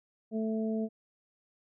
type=harmonic tone; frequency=220.2 Hz; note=A3; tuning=2 cents sharp; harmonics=1 / 2 / 3; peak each=-30 / -36 / -40 dBFS; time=0.31-0.89 s; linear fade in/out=50 ms; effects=none